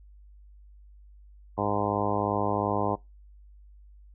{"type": "harmonic tone", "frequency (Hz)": 102.8, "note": "G#2", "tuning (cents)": -17, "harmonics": [1, 2, 3, 4, 5, 6, 7, 8, 9, 10], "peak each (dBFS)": [-34, -34, -34, -34, -34, -34, -34, -34, -34, -34], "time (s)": [1.57, 2.96], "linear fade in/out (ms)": 20, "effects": ["noise-tail reverb RT60 0.2 s tail -23 dB re dry", "added 50 Hz sine -49 dBFS peak until 4.14 s"]}